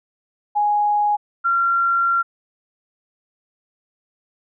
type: tone pair in turn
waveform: sine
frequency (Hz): 830.6 / 1374.1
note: G#5 / F6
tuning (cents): 0 / -29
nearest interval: major sixth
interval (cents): 871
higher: second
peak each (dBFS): -15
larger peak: neither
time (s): 0.55-1.17 / 1.44-2.23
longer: second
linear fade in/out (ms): 20
effects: none